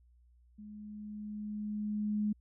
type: tone with level ramp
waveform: sine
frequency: 210 Hz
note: G#3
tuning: 19 cents sharp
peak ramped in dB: -46 to -28 dBFS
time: 0.58-2.33 s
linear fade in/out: 10 ms
effects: added 60 Hz sine -61 dBFS peak until 2.4 s